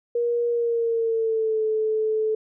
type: tone with pitch glide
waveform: sine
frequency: 474.8 to 435.4 Hz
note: A#4 to A4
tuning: +32 to -18 cents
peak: -20 dBFS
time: 0.15-2.35 s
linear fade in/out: 5 ms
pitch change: -150 cents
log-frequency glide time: 0.49-1.63 s
effects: none